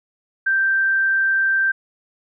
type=tone; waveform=sine; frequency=1568 Hz; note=G6; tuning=in tune; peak=-15 dBFS; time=0.46-1.72 s; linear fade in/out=10 ms; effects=none